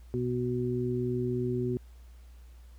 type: harmonic tone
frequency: 123.47 Hz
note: B2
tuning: in tune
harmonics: 1 / 2 / 3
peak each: -32 / -33 / -31 dBFS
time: 0.14-1.77 s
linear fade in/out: 0 ms
effects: added 60 Hz sine -48 dBFS peak until 2.78 s + pink hiss -65 dBFS RMS until 2.78 s